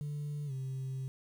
sine tone with pitch glide, 146.83 to 132.33 Hz, D3 to C3, 0 to +20 cents, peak -33 dBFS, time 0.01-1.08 s, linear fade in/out 0 ms, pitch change -180 cents, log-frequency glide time 0.46-0.52 s, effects tanh soft clip ceiling -34 dBFS + 10-bit

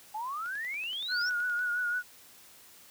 sine exponential sweep, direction up, 829 to 5670 Hz, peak -33 dBFS, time 0.14-1.3 s, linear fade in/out 10 ms
click train, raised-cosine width 0.2 ms, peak -33 dBFS, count 13, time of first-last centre 0.46-1.592 s, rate 10.6 Hz
sine tone with vibrato, 1454 Hz, F#6, 31 cents flat, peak -28 dBFS, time 1.08-2.03 s, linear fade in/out 50 ms, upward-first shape triangle, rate 5.9 Hz, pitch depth 48 cents each way
effects white hiss -55 dBFS RMS until 2.9 s + high-pass 60 Hz 12 dB/octave

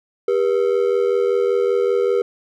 triangle ring-modulated tone, 440 Hz, A4, in tune, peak -10 dBFS, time 0.28-2.22 s, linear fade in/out 2 ms, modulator 42.6 Hz, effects none

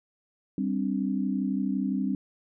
sine chord, G suspended fourth, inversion none, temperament equal, 196 / 261.6 / 293.7 Hz, G3 / C4 / D4, 0 / 0 / 0 cents, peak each -28 / -29 / -33 dBFS, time 0.58-2.15 s, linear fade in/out 2 ms, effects none

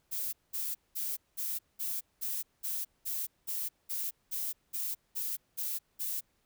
violet noise bursts, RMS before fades -35 dBFS, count 15, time 0.11-6.21 s, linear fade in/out 20 ms, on 220 ms, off 200 ms, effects pink hiss -74 dBFS RMS until 6.45 s

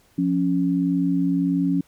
sine tone pair together, 175.69 / 277.2 Hz, F3 / C#4, +11 / 0 cents, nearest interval minor sixth, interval 789 cents, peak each -22 / -20 dBFS, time 0.18-1.81 s, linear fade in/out 5 ms, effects pink hiss -59 dBFS RMS until 1.87 s

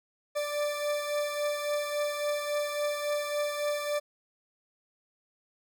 40% pulse beating tone pair, 587.3 / 590.9 Hz, D5 / D5, 0 / +10 cents, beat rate 3.6 Hz, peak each -29 / -35 dBFS, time 0.35-4 s, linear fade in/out 20 ms, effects none

